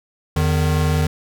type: tone pair together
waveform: square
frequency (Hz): 82.83 / 153.5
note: E2 / D#3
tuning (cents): +9 / -23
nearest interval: major seventh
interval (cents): 1068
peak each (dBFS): -19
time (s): 0.36-1.07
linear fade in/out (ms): 5
effects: none